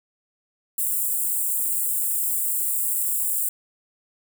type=high-pass noise; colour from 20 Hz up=white; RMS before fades=-24 dBFS; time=0.78-3.49 s; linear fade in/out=5 ms; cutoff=7500 Hz; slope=96 dB/octave; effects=none